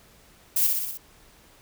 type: noise with echo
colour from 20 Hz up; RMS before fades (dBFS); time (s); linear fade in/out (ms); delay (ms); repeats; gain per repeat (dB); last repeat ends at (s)
violet; -22; 0.56-0.67; 5; 61; 5; -3; 0.975
effects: pink hiss -55 dBFS RMS until 1.61 s